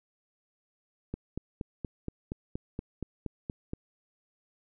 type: click train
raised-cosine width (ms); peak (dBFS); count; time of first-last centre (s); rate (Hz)
3; -21; 12; 1.14-3.734; 4.24
effects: none